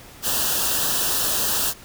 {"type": "band-stop noise", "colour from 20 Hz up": "white", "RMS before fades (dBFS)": -22, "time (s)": [0.22, 1.74], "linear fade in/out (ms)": 50, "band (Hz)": [1800, 2600], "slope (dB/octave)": 96, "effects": ["pink hiss -44 dBFS RMS until 1.84 s"]}